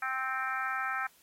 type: harmonic tone with a mistuned harmonic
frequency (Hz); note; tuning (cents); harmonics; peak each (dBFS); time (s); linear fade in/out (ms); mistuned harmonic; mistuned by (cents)
261.6; C4; 0; 3 / 4 / 5 / 6 / 7 / 8 / 9; -39 / -45 / -34 / -36 / -39 / -48 / -43; 0.02-1.07; 5; 8; +32
effects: white hiss -63 dBFS RMS until 1.22 s + AAC 48 kbps